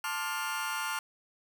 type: chord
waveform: sawtooth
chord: D minor seventh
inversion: second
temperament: just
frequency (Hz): 881 / 1057.2 / 1174.7 / 1409.6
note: A5 / C6 / D6 / F6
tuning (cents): +2 / +18 / 0 / +16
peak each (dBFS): -34 / -35 / -37 / -31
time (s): 0.04-0.99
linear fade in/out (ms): 2
effects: none